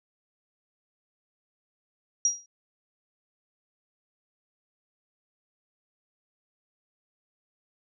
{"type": "tone with exponential decay", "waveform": "sine", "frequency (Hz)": 5720, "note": "F8", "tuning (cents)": 41, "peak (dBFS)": -17, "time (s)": [2.25, 2.46], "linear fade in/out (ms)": 2, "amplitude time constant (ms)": 44, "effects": []}